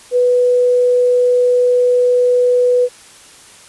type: tone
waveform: sine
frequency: 493.9 Hz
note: B4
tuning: in tune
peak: -9 dBFS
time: 0.11-2.89 s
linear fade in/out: 50 ms
effects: white hiss -41 dBFS RMS until 3.68 s + resampled to 24000 Hz